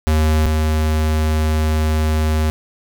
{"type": "tone pair in turn", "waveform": "square", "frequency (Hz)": [77.78, 77.78], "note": ["D#2", "D#2"], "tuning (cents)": [0, 0], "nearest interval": "unison", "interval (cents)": 0, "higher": "neither", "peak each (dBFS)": [-13, -15], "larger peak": "first", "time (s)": [[0.07, 0.46], [0.46, 2.5]], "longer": "second", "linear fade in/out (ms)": 0, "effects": []}